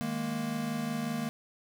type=chord; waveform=square; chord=D# suspended fourth; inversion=none; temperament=equal; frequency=155.56 / 207.7 / 233.1 Hz; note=D#3 / G#3 / A#3; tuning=0 / 0 / 0 cents; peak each=-39 / -38 / -34 dBFS; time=0.01-1.29 s; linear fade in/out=0 ms; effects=none